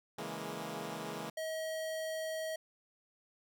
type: chord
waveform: 10% pulse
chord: A# half-diminished seventh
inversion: first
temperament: equal with one note detuned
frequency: 139.56 / 164.81 / 207.7 / 233.1 Hz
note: C#3 / E3 / G#3 / A#3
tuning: +12 / 0 / 0 / 0 cents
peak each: -40 / -36 / -36 / -37 dBFS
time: 0.18-1.3 s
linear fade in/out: 5 ms
type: tone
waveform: square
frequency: 637 Hz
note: D#5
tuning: 41 cents sharp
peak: -37 dBFS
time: 1.37-2.56 s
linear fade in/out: 5 ms
effects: none